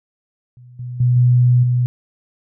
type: tone with level steps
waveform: sine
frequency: 123.47 Hz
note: B2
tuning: in tune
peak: -39 / -25 / -11 / -9 / -13 dBFS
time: 0.57-1.86 s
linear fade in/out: 0 ms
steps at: 0.79 / 1 / 1.16 / 1.63 s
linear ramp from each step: 5 ms
effects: none